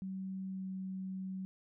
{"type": "tone with pitch glide", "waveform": "sine", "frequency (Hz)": [190.2, 189], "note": ["F#3", "F#3"], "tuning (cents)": [48, 37], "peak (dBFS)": -38, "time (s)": [0.02, 1.45], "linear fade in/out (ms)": 0, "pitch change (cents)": -11, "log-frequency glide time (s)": [0.48, 0.67], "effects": []}